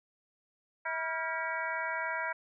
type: harmonic tone with a mistuned harmonic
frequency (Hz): 323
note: E4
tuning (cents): -35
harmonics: 2 / 3 / 4 / 5 / 6 / 7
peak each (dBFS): -40 / -37 / -39 / -38 / -40 / -41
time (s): 0.85-2.33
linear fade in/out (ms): 10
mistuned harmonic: 4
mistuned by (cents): +130
effects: none